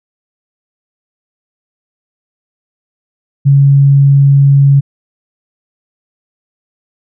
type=tone; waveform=sine; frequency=139.4 Hz; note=C#3; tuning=10 cents sharp; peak=-3 dBFS; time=3.45-4.81 s; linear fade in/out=20 ms; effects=none